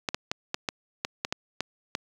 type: clicks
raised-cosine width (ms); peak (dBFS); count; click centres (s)
0.2; -10; 10; 0.088 / 0.145 / 0.315 / 0.544 / 0.688 / 1.049 / 1.249 / 1.325 / 1.606 / 1.951
effects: high-pass 100 Hz 12 dB/octave + 8-bit